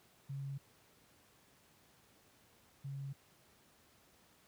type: tone pair in turn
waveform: sine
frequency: 138 / 138 Hz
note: C#3 / C#3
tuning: -7 / -7 cents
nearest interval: unison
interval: 0 cents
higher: neither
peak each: -39 / -40 dBFS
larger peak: first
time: 0.29-0.58 / 2.84-3.13 s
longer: neither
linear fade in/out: 10 ms
effects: pink hiss -67 dBFS RMS until 4.47 s + high-pass 80 Hz 12 dB/octave